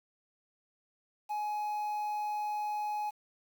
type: tone with quantisation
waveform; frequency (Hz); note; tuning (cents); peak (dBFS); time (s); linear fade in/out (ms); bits
triangle; 840; G#5; +19; -30; 1.29-3.11; 20; 9
effects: none